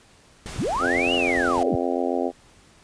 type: noise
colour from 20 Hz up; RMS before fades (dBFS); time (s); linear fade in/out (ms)
pink; -36; 0.46-1.63; 0
type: click train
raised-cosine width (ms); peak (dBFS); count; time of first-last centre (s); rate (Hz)
3; -26; 12; 0.46-1.579; 9.83
type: linear two-way sweep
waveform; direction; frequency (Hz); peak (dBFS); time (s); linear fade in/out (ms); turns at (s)
sine; up then down; 47.72 to 2960 to 47.72; -22; 0.58-1.76; 10; 1.14
type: harmonic tone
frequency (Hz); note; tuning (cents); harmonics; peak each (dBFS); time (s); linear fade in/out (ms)
87.31; F2; 0; 3 / 4 / 5 / 6 / 7 / 8 / 9; -27 / -28 / -29 / -30 / -30 / -31 / -32; 0.79-2.32; 50
effects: pink hiss -54 dBFS RMS until 2.83 s + resampled to 22050 Hz